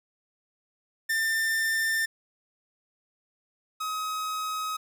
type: tone pair in turn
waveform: 45% pulse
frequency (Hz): 1793 / 1267.8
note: A6 / D#6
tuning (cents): +32 / +32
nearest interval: tritone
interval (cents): 600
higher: first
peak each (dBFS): -24 / -29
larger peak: first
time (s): 1.09-2.06 / 3.8-4.77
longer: neither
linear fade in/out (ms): 10
effects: none